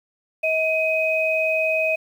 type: tone pair together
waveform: sine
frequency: 637.8 / 2517 Hz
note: D#5 / D#7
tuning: +43 / +19 cents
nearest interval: 2 octaves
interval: 2376 cents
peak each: -21 dBFS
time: 0.43-1.96 s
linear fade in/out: 10 ms
effects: 8-bit